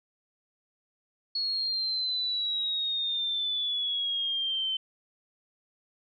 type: exponential sweep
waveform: sine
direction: down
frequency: 4354 to 3073 Hz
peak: -27 dBFS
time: 1.35-4.77 s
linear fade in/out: 5 ms
effects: none